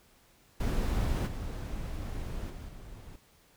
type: noise with level steps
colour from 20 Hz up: brown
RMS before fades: -29 / -37 / -42 / -46 dBFS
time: 0.6-3.16 s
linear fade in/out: 5 ms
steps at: 1.26 / 2.49 / 2.67 s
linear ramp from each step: 20 ms
effects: pink hiss -63 dBFS RMS until 3.56 s